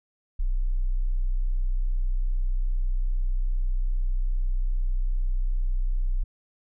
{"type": "tone", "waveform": "sine", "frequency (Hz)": 31.23, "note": "B0", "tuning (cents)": 20, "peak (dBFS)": -21, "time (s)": [0.39, 6.24], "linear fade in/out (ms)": 10, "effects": []}